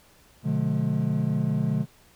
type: chord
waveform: triangle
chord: B diminished seventh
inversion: none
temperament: just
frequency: 123.47 / 148.16 / 177.8 / 213.4 Hz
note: B2 / D3 / F3 / Ab3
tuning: 0 / +16 / +31 / +47 cents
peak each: -27 / -24 / -28 / -26 dBFS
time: 0.43-1.86 s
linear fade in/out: 50 ms
effects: pink hiss -57 dBFS RMS until 2.15 s